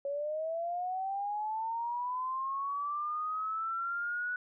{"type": "linear sweep", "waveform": "sine", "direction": "up", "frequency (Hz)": [554.4, 1480], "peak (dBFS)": -32, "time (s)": [0.05, 4.36], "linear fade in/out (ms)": 2, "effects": []}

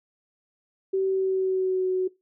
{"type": "tone with pitch glide", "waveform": "sine", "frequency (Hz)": [383.4, 371.4], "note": ["G4", "F#4"], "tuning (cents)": [-38, 7], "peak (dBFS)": -21, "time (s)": [0.93, 2.08], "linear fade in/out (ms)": 10, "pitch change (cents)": -55, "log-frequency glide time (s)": [1.06, 1.88], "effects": ["noise-tail reverb RT60 0.2 s tail -20 dB re dry"]}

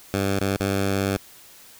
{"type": "tone with dropouts", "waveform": "10% pulse", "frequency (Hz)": 98, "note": "G2", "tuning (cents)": 0, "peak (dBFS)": -13, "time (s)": [0.14, 1.17], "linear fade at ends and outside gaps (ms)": 0, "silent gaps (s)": [[0.392, 0.41], [0.565, 0.601]], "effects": ["white hiss -48 dBFS RMS until 1.79 s"]}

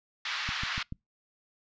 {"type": "band-pass noise", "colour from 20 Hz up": "pink", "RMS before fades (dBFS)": -34, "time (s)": [0.25, 0.83], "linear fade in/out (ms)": 5, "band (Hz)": [1200, 4500], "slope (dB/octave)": 24}
{"type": "click train", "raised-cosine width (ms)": 5, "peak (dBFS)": -24, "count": 4, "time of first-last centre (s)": [0.49, 0.924], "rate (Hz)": 6.91}
{"effects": ["noise-tail reverb RT60 0.2 s tail -26 dB re dry", "resampled to 16000 Hz"]}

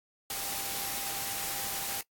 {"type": "tone in noise", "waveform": "sine", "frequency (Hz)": 793, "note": "G5", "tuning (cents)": 20, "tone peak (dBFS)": -45, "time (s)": [0.3, 2.01], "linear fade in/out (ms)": 2, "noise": "white", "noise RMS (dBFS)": -35, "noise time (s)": [0.3, 2.01], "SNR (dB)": -13, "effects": ["noise-tail reverb RT60 0.1 s tail -20 dB re dry", "AAC 64 kbps"]}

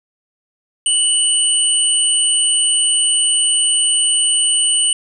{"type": "tone pair together", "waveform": "sine", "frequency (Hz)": [2960, 8870], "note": ["F#7", "C#9"], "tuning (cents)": [0, 0], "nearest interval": "octave + perfect fifth", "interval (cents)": 1900, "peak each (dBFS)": [-16, -14], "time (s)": [0.86, 4.93], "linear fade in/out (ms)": 2, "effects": []}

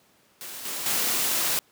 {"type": "noise with level steps", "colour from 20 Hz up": "white", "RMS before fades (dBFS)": [-38, -32, -25], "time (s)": [0.41, 1.59], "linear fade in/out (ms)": 0, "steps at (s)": [0.65, 0.86], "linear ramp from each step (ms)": 2, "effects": ["pink hiss -61 dBFS RMS until 1.71 s", "high-pass 150 Hz 12 dB/octave"]}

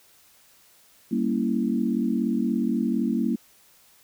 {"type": "chord", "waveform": "sine", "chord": "G diminished seventh", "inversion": "none", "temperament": "equal", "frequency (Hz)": [196, 233.1, 277.2, 329.6], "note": ["G3", "Bb3", "Db4", "Fb4"], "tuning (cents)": [0, 0, 0, 0], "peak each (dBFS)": [-28, -24, -29, -30], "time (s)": [1.11, 3.36], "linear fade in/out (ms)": 10, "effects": ["white hiss -57 dBFS RMS until 4.03 s"]}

